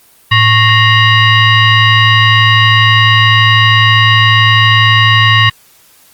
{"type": "tone with frequency modulation", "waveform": "sine", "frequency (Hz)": 874, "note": "A5", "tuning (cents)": -12, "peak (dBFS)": -4, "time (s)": [0.31, 5.5], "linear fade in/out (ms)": 10, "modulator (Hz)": 985, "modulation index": 2.4, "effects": ["white hiss -45 dBFS RMS until 6.13 s", "Opus 32 kbps"]}